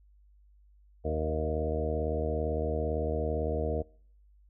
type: harmonic tone with a mistuned harmonic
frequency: 77.78 Hz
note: D#2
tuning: in tune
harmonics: 1 / 2 / 3 / 4 / 5 / 6 / 7 / 8 / 9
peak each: -32 / -40 / -40 / -40 / -41 / -33 / -41 / -37 / -42 dBFS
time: 1.04-3.83 s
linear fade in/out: 20 ms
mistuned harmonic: 8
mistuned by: +16 cents
effects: noise-tail reverb RT60 0.6 s tail -26 dB re dry + added 50 Hz sine -57 dBFS peak until 4.49 s